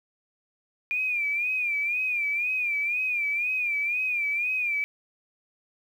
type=tone with vibrato; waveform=sine; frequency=2408 Hz; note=D7; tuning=43 cents sharp; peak=-24 dBFS; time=0.91-4.84 s; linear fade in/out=0 ms; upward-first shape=sine; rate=2 Hz; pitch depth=89 cents each way; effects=9-bit